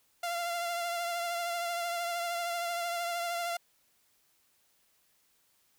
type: tone with vibrato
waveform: sawtooth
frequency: 690 Hz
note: F5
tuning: 21 cents flat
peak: -28 dBFS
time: 0.23-3.57 s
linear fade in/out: 5 ms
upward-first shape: triangle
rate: 13 Hz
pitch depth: 32 cents each way
effects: white hiss -70 dBFS RMS until 5.78 s